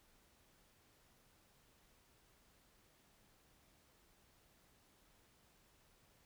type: silence
effects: pink hiss -71 dBFS RMS until 6.25 s